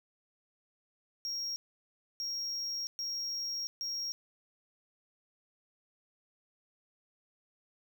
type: tone bursts at uneven times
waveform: triangle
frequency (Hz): 5588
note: F8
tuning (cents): 0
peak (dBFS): -33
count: 4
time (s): 1.25-1.56 / 2.2-2.87 / 2.99-3.67 / 3.81-4.12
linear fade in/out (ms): 0
effects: none